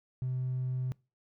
triangle tone, 128.1 Hz, C3, 36 cents flat, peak -27 dBFS, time 0.22-0.92 s, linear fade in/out 0 ms, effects noise-tail reverb RT60 0.3 s tail -26 dB re dry + tanh soft clip ceiling -27 dBFS

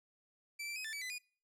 sawtooth tone with pitch steps, 2327 / 2345 / 2528 / 1765 / 2290 / 2012 / 2453 Hz, D7 / D7 / D#7 / A6 / D7 / B6 / D#7, -17 / -3 / +27 / +5 / -44 / +32 / -25 cents, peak -37 dBFS, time 0.59-1.185 s, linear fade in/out 10 ms, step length 85 ms, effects noise-tail reverb RT60 0.4 s tail -23 dB re dry + low-pass 12000 Hz 12 dB/octave

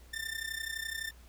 sawtooth tone with amplitude modulation, 1793 Hz, A6, 32 cents sharp, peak -29 dBFS, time 0.13-1.11 s, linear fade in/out 10 ms, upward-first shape sine, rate 31.8 Hz, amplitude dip 80%, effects added 60 Hz sine -53 dBFS peak until 1.28 s + pink hiss -61 dBFS RMS until 1.28 s

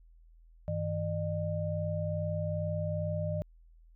sine tone cluster, 96.5 / 158.9 / 604 Hz, G2 / D#3 / D5, -27 / +37 / +48 cents, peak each -34 / -35 / -35 dBFS, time 0.68-3.42 s, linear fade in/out 0 ms, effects added 41 Hz sine -55 dBFS peak until 3.95 s

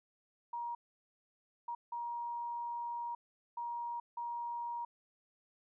sine tone bursts at uneven times, 947 Hz, A#5, 27 cents sharp, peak -37 dBFS, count 5, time 0.53-0.75 / 1.68-1.75 / 1.92-3.15 / 3.57-4 / 4.17-4.85 s, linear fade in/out 5 ms, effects none

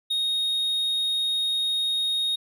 triangle tone, 3729 Hz, A#7, in tune, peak -21 dBFS, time 0.1-2.36 s, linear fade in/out 10 ms, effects none

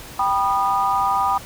sine chord, G augmented, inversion none, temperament just, 784 / 980 / 1225 Hz, G5 / B5 / D#6, 0 / -14 / -27 cents, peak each -21 dBFS, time 0.19-1.38 s, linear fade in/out 5 ms, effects pink hiss -38 dBFS RMS until 1.45 s

